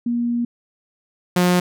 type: tone pair in turn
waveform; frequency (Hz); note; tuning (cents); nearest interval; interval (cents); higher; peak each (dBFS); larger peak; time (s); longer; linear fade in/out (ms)
sine / sawtooth; 238 / 178.83; A#3 / F3; +36 / +41; perfect fourth; 495; first; -18 / -10; second; 0.06-0.45 / 1.36-1.6; first; 5
effects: none